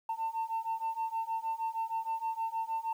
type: beating tone pair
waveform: sine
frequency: 896 / 902.4 Hz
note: A5 / A5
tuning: +31 / +44 cents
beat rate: 6.4 Hz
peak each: -34 / -33 dBFS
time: 0.09-2.93 s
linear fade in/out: 5 ms
effects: tanh soft clip ceiling -28 dBFS + 10-bit